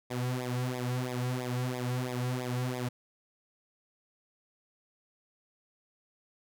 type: tone with flanger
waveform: sawtooth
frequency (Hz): 125.2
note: B2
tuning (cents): +24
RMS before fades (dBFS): -33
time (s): 0.1-2.89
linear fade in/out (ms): 10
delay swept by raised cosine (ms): 0.68 to 3.38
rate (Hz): 3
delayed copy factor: -0.95
effects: none